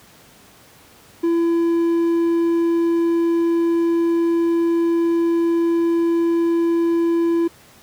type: tone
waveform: triangle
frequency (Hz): 336.3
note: E4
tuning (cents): +35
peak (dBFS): -13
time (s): 1.23-7.48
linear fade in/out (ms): 10
effects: pink hiss -48 dBFS RMS until 7.82 s + high-pass 80 Hz 12 dB/octave

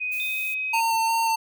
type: tone with pitch glide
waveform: sine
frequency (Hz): 2500 to 2531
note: D#7 to D#7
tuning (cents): +8 to +29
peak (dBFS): -25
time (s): 0-0.81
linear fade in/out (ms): 20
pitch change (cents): +21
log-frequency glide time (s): 0.18-0.35
type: noise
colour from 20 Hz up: violet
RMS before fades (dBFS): -38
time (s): 0.11-0.55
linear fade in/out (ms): 20
type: tone with exponential decay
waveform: sine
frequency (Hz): 3600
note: A7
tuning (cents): +39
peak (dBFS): -31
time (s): 0.2-1.03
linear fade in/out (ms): 0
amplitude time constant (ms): 180
type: tone with vibrato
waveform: square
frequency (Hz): 906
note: A#5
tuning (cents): -50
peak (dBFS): -21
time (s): 0.73-1.36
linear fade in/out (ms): 10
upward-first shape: square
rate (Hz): 2.8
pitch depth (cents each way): 10
effects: none

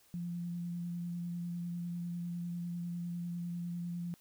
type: tone with vibrato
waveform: sine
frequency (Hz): 173.3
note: F3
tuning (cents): -13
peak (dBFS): -36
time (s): 0.14-4.14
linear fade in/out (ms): 0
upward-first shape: sine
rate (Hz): 10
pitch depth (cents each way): 14
effects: white hiss -66 dBFS RMS until 4.2 s

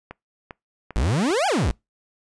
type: click train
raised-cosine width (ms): 0.5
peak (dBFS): -20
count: 4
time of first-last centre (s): 0.11-1.305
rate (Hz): 2.51
type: exponential two-way sweep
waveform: 40% pulse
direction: up then down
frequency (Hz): 48 to 862 to 48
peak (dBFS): -18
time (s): 0.96-1.71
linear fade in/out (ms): 0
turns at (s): 1.47
effects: noise-tail reverb RT60 0.2 s tail -25 dB re dry + resampled to 22050 Hz

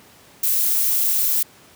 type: noise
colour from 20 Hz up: violet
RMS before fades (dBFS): -19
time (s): 0.43-1.43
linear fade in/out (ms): 5
effects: pink hiss -49 dBFS RMS until 1.75 s + high-pass 100 Hz 12 dB/octave

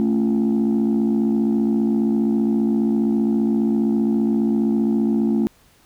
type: chord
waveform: sine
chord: A augmented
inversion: none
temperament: just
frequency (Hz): 220 / 275 / 343.8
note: A3 / C#4 / E#4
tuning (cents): 0 / -14 / -27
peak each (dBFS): -16 / -21 / -22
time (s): 0-5.47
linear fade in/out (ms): 0
effects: tanh soft clip ceiling -12 dBFS + pink hiss -55 dBFS RMS until 5.85 s

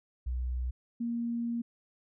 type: tone pair in turn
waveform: sine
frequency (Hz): 62.2 / 234.8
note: B1 / A#3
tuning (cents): +13 / +13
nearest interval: octave + major seventh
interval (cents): 2300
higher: second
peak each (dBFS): -30 / -30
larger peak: neither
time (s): 0.26-0.71 / 1-1.62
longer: second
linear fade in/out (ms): 10
effects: none

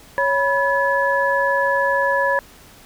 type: tone cluster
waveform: sine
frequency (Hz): 554 / 981 / 1708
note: C#5 / B5 / G#6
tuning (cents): -1 / -12 / +48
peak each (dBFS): -20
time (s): 0.18-2.39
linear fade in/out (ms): 0
effects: pink hiss -46 dBFS RMS until 2.85 s

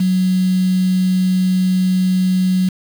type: tone with quantisation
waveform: sine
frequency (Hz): 185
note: F#3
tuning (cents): 0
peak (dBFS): -12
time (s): 0-2.69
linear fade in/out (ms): 5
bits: 5
effects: none

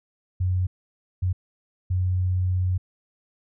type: tone bursts at uneven times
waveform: sine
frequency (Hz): 91.6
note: F#2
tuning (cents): -17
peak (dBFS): -20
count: 3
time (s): 0.4-0.67 / 1.22-1.33 / 1.9-2.78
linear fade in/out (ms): 10
effects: none

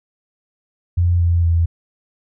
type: tone with pitch steps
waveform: sine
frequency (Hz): 87.31 / 85.61 / 83.95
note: F2 / F2 / E2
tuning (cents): 0 / -34 / +32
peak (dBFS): -12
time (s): 0.97-1.66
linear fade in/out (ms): 10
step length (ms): 230
effects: none

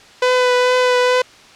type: tone with vibrato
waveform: sawtooth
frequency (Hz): 500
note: B4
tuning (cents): +21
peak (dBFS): -8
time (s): 0.22-1.22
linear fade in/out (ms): 5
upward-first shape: triangle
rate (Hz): 2.3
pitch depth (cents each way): 18
effects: white hiss -43 dBFS RMS until 1.55 s + low-pass 5000 Hz 12 dB/octave

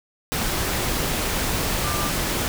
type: tone in noise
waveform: sine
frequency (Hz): 1189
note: D6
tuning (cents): +21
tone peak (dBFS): -29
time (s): 1.84-2.1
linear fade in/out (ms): 0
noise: pink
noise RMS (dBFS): -24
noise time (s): 0.32-2.48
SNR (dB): -8
effects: none

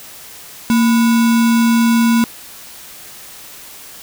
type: tone with sample-and-hold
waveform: sine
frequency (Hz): 230.7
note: A#3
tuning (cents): -18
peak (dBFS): -9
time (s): 0.7-2.24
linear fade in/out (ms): 0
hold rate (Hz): 1225
effects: white hiss -36 dBFS RMS until 4.02 s

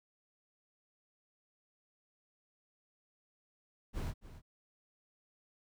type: noise with echo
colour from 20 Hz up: brown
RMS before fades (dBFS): -37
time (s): 3.93-4.14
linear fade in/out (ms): 50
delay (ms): 280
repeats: 1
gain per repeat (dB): -14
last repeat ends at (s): 4.42
effects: none

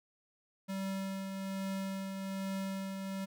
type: tone with tremolo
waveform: square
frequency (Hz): 193.3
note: G3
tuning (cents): -24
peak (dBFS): -35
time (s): 0.68-3.26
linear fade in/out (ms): 20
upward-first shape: triangle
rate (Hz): 1.2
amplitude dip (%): 40
effects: none

